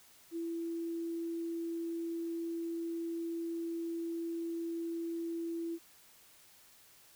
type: tone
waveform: sine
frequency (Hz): 334.3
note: E4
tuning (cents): +24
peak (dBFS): -35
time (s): 0.31-5.79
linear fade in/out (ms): 50
effects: white hiss -61 dBFS RMS until 7.15 s